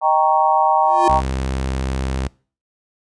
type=chord; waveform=sine; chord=Eb dominant seventh; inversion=none; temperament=equal; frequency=622.3 / 784 / 932.3 / 1108.7 Hz; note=Eb5 / G5 / Bb5 / Db6; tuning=0 / 0 / 0 / 0 cents; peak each=-21 / -16 / -16 / -20 dBFS; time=0.01-1.22 s; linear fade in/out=50 ms
type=tone with exponential growth; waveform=square; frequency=349.2 Hz; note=F4; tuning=in tune; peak=-15 dBFS; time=0.81-1.08 s; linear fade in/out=2 ms; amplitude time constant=58 ms
type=tone; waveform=sawtooth; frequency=65.9 Hz; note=C2; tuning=13 cents sharp; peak=-16 dBFS; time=1.09-2.28 s; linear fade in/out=10 ms
effects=noise-tail reverb RT60 0.4 s tail -24 dB re dry + resampled to 22050 Hz